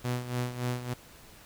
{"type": "tone with tremolo", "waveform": "sawtooth", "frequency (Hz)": 123.47, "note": "B2", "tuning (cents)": 0, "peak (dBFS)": -24, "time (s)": [0.04, 0.94], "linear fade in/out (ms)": 10, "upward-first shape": "sine", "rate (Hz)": 3.5, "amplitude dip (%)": 70, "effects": ["pink hiss -53 dBFS RMS until 1.45 s"]}